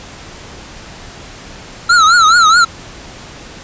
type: tone with vibrato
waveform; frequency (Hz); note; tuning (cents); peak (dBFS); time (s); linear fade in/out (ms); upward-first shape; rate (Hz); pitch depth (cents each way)
square; 1343; E6; +32; -6; 1.89-2.65; 10; triangle; 4.7; 150
effects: pink hiss -33 dBFS RMS until 3.63 s + resampled to 16000 Hz